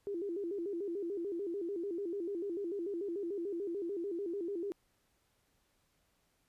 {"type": "tone with vibrato", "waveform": "sine", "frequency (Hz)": 370, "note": "F#4", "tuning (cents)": 0, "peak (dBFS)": -35, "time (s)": [0.07, 4.72], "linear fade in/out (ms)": 0, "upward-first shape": "square", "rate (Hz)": 6.8, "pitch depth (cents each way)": 150, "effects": ["pink hiss -75 dBFS RMS until 6.48 s", "resampled to 32000 Hz"]}